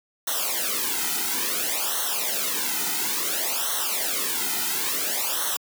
white noise with flanger, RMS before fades -26 dBFS, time 0.27-5.57 s, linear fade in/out 5 ms, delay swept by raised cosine 0.41 to 1.81 ms, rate 0.58 Hz, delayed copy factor -0.95, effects high-pass 200 Hz 12 dB/octave

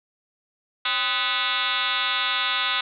sine tone with frequency modulation, 2433 Hz, D#7, 39 cents flat, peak -21 dBFS, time 0.85-2.81 s, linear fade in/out 5 ms, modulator 235 Hz, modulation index 6, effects none

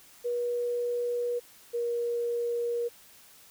sine tone pair in turn, 482.5 / 474.2 Hz, B4 / A#4, -40 / +30 cents, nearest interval unison, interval 30 cents, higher first, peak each -27 / -27 dBFS, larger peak neither, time 0.24-1.4 / 1.73-2.89 s, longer neither, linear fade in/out 20 ms, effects white hiss -55 dBFS RMS until 3.5 s

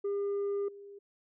sine tone with level steps, 402.3 Hz, G4, 45 cents sharp, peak -27 / -46 dBFS, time 0.04-0.99 s, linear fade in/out 10 ms, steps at 0.68 s, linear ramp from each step 5 ms, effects tanh soft clip ceiling -29 dBFS

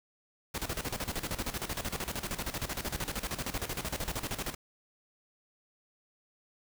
pink noise with tremolo, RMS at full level -34 dBFS, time 0.54-4.55 s, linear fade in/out 10 ms, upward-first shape square, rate 13 Hz, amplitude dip 75%, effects none

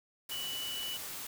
sine tone in noise, 2960 Hz, F#7, in tune, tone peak -37 dBFS, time 0.31-0.97 s, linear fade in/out 5 ms, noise white, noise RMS -42 dBFS, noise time 0.29-1.27 s, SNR +2 dB, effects none

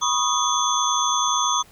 sine tone cluster, 980 / 1089 / 1241 / 3413 / 6270 Hz, B5 / C#6 / D#6 / G#7 / G8, -14 / -31 / -5 / +47 / -1 cents, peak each -25 dBFS, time 0.01-1.63 s, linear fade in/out 20 ms, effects pink hiss -52 dBFS RMS until 1.71 s

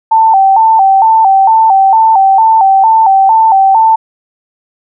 sine tone with vibrato, 830.6 Hz, G#5, in tune, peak -3 dBFS, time 0.11-3.96 s, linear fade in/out 10 ms, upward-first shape square, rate 2.2 Hz, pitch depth 120 cents each way, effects none

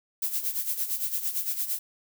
violet noise with tremolo, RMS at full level -27 dBFS, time 0.22-1.79 s, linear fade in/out 5 ms, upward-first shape sine, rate 8.8 Hz, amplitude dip 70%, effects none

